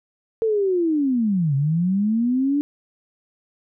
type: linear two-way sweep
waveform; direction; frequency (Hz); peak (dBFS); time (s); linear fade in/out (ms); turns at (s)
sine; down then up; 455 to 133.9 to 293.6; -17; 0.42-2.61; 0; 1.55
effects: none